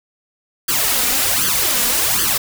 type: noise with flanger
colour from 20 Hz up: white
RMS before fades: -17 dBFS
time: 0.68-2.38 s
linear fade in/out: 10 ms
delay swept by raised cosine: 0.63 to 4.23 ms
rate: 1.3 Hz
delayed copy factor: +0.9
effects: none